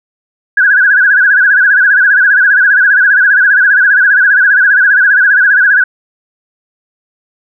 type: tone with vibrato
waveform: sine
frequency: 1568 Hz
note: G6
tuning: in tune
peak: -4 dBFS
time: 0.57-5.84 s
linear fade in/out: 5 ms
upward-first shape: sine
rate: 15 Hz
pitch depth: 120 cents each way
effects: none